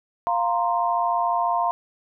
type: chord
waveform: sine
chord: F suspended fourth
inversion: none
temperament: equal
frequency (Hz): 698.5 / 932.3 / 1046.5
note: F5 / Bb5 / C6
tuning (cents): 0 / 0 / 0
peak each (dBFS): -23 / -24 / -25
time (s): 0.27-1.71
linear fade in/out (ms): 0
effects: none